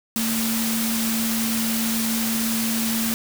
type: tone in noise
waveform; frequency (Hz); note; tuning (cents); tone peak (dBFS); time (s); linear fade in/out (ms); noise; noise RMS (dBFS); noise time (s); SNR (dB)
sine; 225.8; A3; +45; -23; 0.16-3.14; 0; white; -26; 0.16-3.14; 0
effects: none